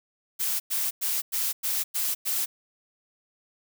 blue noise bursts, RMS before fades -27 dBFS, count 7, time 0.39-2.46 s, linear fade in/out 20 ms, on 210 ms, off 100 ms, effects none

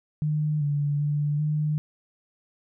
sine tone with pitch steps, 151.7 / 144.9 / 147.1 / 151.5 Hz, D#3 / D3 / D3 / D#3, -44 / -23 / +3 / -46 cents, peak -22 dBFS, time 0.22-1.78 s, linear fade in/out 0 ms, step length 390 ms, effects none

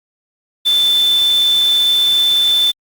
sine tone in noise, 3529 Hz, A7, 4 cents sharp, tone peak -10 dBFS, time 0.65-2.72 s, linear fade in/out 20 ms, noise white, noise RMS -28 dBFS, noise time 0.65-2.72 s, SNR +15 dB, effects Opus 48 kbps

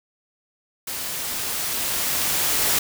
white noise with level ramp, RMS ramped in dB -30 to -20 dBFS, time 0.87-2.79 s, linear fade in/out 5 ms, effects none

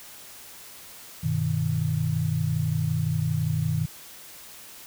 sine chord, G augmented, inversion none, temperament equal, 98 / 123.47 / 155.56 Hz, G2 / B2 / D#3, 0 / 0 / 0 cents, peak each -29 / -28 / -25 dBFS, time 1.23-3.86 s, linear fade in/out 10 ms, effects white hiss -45 dBFS RMS until 4.86 s

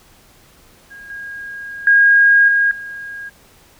sine tone with level steps, 1631 Hz, G#6, 32 cents flat, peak -34 / -27 / -7 / -11 / -27 dBFS, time 0.9-3.3 s, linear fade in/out 20 ms, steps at 1.1 / 1.87 / 2.48 / 2.71 s, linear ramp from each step 2 ms, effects pink hiss -49 dBFS RMS until 3.79 s

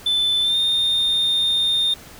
sine tone with pitch glide, 3520 to 3642 Hz, A7 to A#7, 0 to -41 cents, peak -14 dBFS, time 0.06-1.94 s, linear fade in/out 5 ms, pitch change +59 cents, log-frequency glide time 0.42-0.57 s, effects tanh soft clip ceiling -15 dBFS + pink hiss -42 dBFS RMS until 2.19 s

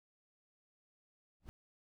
brown noise with exponential growth, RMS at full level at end -45 dBFS, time 1.4-1.49 s, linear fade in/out 0 ms, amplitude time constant 19 ms, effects none

